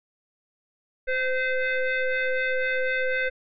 25% pulse ring-modulated tone, 514 Hz, C5, 31 cents flat, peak -16 dBFS, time 1.07-3.3 s, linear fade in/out 20 ms, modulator 1030 Hz, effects resampled to 8000 Hz

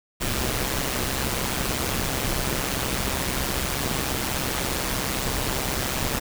pink noise with amplitude modulation, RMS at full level -23 dBFS, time 0.2-6.2 s, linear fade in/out 20 ms, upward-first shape sine, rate 132 Hz, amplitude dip 70%, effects none

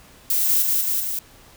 violet noise with echo, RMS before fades -20 dBFS, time 0.3-0.62 s, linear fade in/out 2 ms, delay 190 ms, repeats 3, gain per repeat -2 dB, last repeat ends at 1.19 s, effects pink hiss -49 dBFS RMS until 1.56 s

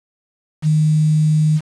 sine tone with quantisation, 154.4 Hz, D#3, 13 cents flat, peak -11 dBFS, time 0.62-1.61 s, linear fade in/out 50 ms, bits 6, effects resampled to 24000 Hz

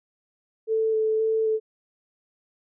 sine tone with vibrato, 440 Hz, A4, in tune, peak -20 dBFS, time 0.67-1.6 s, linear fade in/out 50 ms, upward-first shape square, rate 1.9 Hz, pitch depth 10 cents each way, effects none

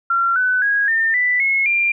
sine tone with pitch steps, 1370 / 1502.7 / 1648.1 / 1807.7 / 1982.8 / 2175 / 2385 Hz, F6 / F#6 / G#6 / A6 / B6 / C#7 / D7, -34 / +26 / -14 / +46 / +6 / -33 / +26 cents, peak -14 dBFS, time 0.1-1.92 s, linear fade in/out 5 ms, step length 260 ms, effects none

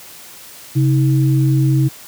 sine tone pair together, 134.9 / 319 Hz, C#3 / D#4, -47 / +43 cents, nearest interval octave + minor third, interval 1490 cents, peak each -11 / -19 dBFS, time 0.75-1.89 s, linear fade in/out 20 ms, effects white hiss -38 dBFS RMS until 2.07 s + high-pass 60 Hz 12 dB/octave

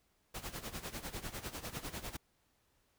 pink noise with tremolo, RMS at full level -41 dBFS, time 0.34-2.17 s, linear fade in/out 10 ms, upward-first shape sine, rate 10 Hz, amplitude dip 80%, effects pink hiss -75 dBFS RMS until 2.98 s

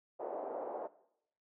pink band-pass noise, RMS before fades -41 dBFS, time 0.19-0.88 s, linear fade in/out 20 ms, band 440 to 770 Hz, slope 24 dB/octave, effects noise-tail reverb RT60 0.7 s tail -17 dB re dry

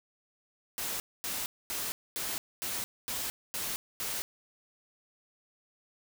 white noise bursts, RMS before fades -35 dBFS, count 8, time 0.78-4.22 s, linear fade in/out 0 ms, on 220 ms, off 240 ms, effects none

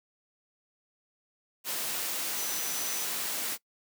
sine tone in noise, 5990 Hz, F#8, 20 cents sharp, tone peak -37 dBFS, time 2.35-3.07 s, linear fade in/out 50 ms, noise white, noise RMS -33 dBFS, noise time 1.64-3.58 s, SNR -7 dB, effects noise-tail reverb RT60 0.1 s tail -22 dB re dry + high-pass 200 Hz 12 dB/octave

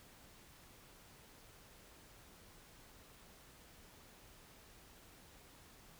silence, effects pink hiss -61 dBFS RMS until 5.99 s

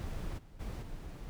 brown noise with level steps, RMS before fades -38 / -54 / -39 / -44 dBFS, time 0-1.29 s, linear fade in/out 0 ms, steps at 0.37 / 0.59 / 0.81 s, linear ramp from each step 20 ms, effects none

